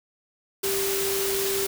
sine tone in noise, 392 Hz, G4, in tune, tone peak -26 dBFS, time 0.63-1.67 s, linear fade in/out 10 ms, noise white, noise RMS -28 dBFS, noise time 0.63-1.67 s, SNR -1 dB, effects none

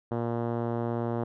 5% pulse tone with low-pass filter, 117.5 Hz, A#2, 14 cents sharp, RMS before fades -30 dBFS, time 0.11-1.24 s, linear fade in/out 5 ms, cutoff 580 Hz, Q 0.57, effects none

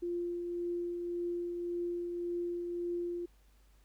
sine tone with tremolo, 347.9 Hz, F4, 7 cents flat, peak -32 dBFS, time 0.02-3.26 s, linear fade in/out 10 ms, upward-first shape triangle, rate 1.8 Hz, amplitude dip 35%, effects added 50 Hz sine -61 dBFS peak until 3.84 s + pink hiss -71 dBFS RMS until 3.84 s

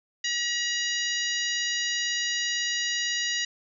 harmonic tone, 958 Hz, A#5, 47 cents sharp, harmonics 2 / 3 / 4 / 5 / 6 / 7, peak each -30 / -32 / -33 / -34 / -35 / -35 dBFS, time 0.24-3.45 s, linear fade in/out 5 ms, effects none

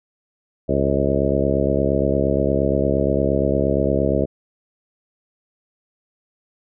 harmonic tone with a mistuned harmonic, 68.6 Hz, C#2, 17 cents flat, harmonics 1 / 2 / 3 / 4 / 5 / 6 / 7 / 8 / 9, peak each -25 / -25 / -25 / -25 / -25 / -25 / -25 / -25 / -25 dBFS, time 0.68-4.26 s, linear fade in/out 20 ms, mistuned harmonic 9, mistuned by +36 cents, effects none

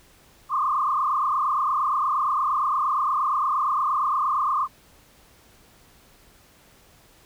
sine tone with frequency modulation, 1135 Hz, C#6, 41 cents sharp, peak -20 dBFS, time 0.49-4.68 s, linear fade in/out 50 ms, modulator 28.6 Hz, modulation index 3.4, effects pink hiss -55 dBFS RMS until 7.25 s

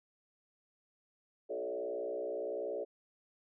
sine tone with frequency modulation, 498.4 Hz, B4, 16 cents sharp, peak -35 dBFS, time 1.49-2.85 s, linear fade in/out 20 ms, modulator 61.1 Hz, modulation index 2.1, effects none

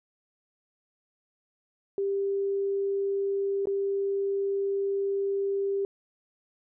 sine tone with dropouts, 395.5 Hz, G4, 15 cents sharp, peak -25 dBFS, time 1.98-5.85 s, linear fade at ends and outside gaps 1 ms, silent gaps 3.656-3.671 s, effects none

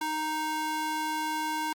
square tone with high-pass filter, 311.1 Hz, D#4, in tune, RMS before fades -31 dBFS, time 0.01-1.73 s, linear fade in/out 5 ms, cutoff 650 Hz, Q 5.2, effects Opus 48 kbps

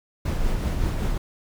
brown noise with tremolo, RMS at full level -22 dBFS, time 0.25-1.18 s, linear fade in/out 5 ms, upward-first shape triangle, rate 5.3 Hz, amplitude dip 35%, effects none

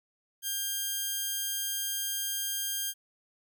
5% pulse tone pair together, 1600 / 3200 Hz, G6 / G7, +35 / +35 cents, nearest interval octave, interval 1200 cents, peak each -26 dBFS, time 0.42-2.94 s, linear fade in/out 50 ms, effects none

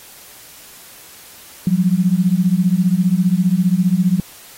sine beating tone pair, 174.6 / 189.6 Hz, F3 / F#3, 0 / +43 cents, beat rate 15 Hz, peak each -15 dBFS, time 1.67-4.2 s, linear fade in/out 2 ms, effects white hiss -41 dBFS RMS until 4.57 s + AAC 48 kbps

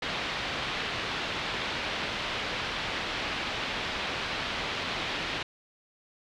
white low-pass noise, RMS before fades -33 dBFS, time 0.02-5.43 s, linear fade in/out 5 ms, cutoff 3700 Hz, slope 24 dB/octave, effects none

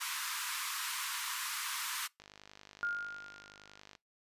pink high-pass noise, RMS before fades -38 dBFS, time 0-2.08 s, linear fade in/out 20 ms, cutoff 950 Hz, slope 96 dB/octave
click train, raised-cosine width 0.2 ms, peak -34 dBFS, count 90, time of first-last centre 2.2-3.952 s, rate 50.8 Hz
sine tone with exponential decay, 1414 Hz, F6, 21 cents sharp, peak -30 dBFS, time 2.83-3.8 s, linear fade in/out 0 ms, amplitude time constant 210 ms
effects noise-tail reverb RT60 0.2 s tail -24 dB re dry + resampled to 32000 Hz

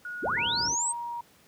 sine tone, 1450 Hz, F#6, 35 cents flat, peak -34 dBFS, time 0.05-0.68 s, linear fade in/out 2 ms
sine linear sweep, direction up, 155.56 to 8560 Hz, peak -26 dBFS, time 0.22-0.93 s, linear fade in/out 20 ms
pink low-pass noise, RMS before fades -38 dBFS, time 0.23-0.76 s, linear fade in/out 20 ms, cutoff 460 Hz, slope 24 dB/octave
sine tone with pitch glide, 937 to 947.3 Hz, A#5 to A#5, +9 to +28 cents, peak -32 dBFS, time 0.37-1.21 s, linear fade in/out 5 ms, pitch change +19 cents, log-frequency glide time 0.48-0.99 s
effects pink hiss -59 dBFS RMS until 1.47 s + high-pass 100 Hz 12 dB/octave

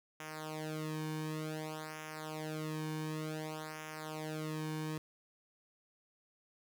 sawtooth tone with flanger, 155.56 Hz, D#3, in tune, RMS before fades -41 dBFS, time 0.2-4.98 s, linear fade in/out 2 ms, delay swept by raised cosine 0.23 to 1.53 ms, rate 0.55 Hz, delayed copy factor -0.9, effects none

